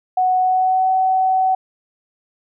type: tone with pitch glide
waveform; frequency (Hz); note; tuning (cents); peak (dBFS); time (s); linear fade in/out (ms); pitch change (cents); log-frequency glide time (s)
sine; 740 to 754.2; F#5 to F#5; 0 to +33; -13; 0.17-1.55; 5; +33; 0.39-0.9
effects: none